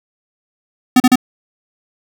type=tone bursts; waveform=square; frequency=252.4 Hz; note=B3; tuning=38 cents sharp; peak=-6 dBFS; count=3; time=0.96-1.157 s; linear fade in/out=5 ms; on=41 ms; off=37 ms; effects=none